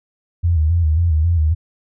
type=tone with vibrato; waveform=sine; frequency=81.5 Hz; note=E2; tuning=19 cents flat; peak=-12 dBFS; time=0.43-1.55 s; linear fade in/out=20 ms; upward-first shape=square; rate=3.7 Hz; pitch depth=85 cents each way; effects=none